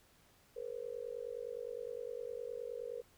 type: tone with amplitude modulation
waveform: sine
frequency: 480.1 Hz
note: B4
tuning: 49 cents flat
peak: -36 dBFS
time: 0.56-3.02 s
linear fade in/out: 10 ms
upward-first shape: sine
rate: 49.7 Hz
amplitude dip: 100%
effects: pink hiss -67 dBFS RMS until 3.17 s